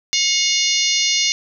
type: harmonic tone with a mistuned harmonic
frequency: 712 Hz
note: F5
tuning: 33 cents sharp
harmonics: 3 / 4 / 5 / 6 / 7 / 8 / 9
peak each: -23 / -23 / -23 / -23 / -23 / -23 / -23 dBFS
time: 0.13-1.32 s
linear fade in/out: 0 ms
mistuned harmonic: 3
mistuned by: +37 cents
effects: none